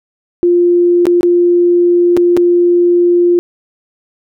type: tone with dropouts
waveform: sine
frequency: 349.9 Hz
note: F4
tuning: 3 cents sharp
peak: -6 dBFS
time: 0.43-3.39 s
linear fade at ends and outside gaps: 0 ms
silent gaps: 1.055-1.068 / 1.209-1.231 / 2.167-2.173 / 2.367-2.373 s
effects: none